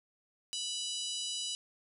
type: harmonic tone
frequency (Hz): 985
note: B5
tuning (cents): -5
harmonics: 3 / 4 / 5 / 6 / 7 / 8 / 9 / 10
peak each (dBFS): -39 / -41 / -43 / -45 / -46 / -47 / -48 / -49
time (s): 0.53-1.55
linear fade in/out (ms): 0
effects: none